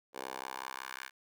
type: tone with high-pass filter sweep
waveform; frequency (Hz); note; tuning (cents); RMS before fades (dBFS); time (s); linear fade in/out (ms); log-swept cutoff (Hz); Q
10% pulse; 65.41; C2; 0; -43; 0.13-1.11; 50; 540 to 1600; 1.9
effects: none